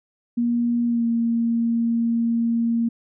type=tone with pitch glide; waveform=sine; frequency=237.5 to 231.9 Hz; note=A#3 to A#3; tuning=+33 to -9 cents; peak=-18 dBFS; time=0.37-2.89 s; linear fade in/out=10 ms; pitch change=-42 cents; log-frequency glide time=0.86-1.05 s; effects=none